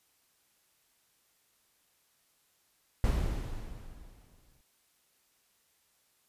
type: noise with exponential decay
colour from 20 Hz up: brown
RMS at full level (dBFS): -26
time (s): 3.04-4.61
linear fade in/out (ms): 1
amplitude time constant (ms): 340
effects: white hiss -71 dBFS RMS until 6.28 s + resampled to 32000 Hz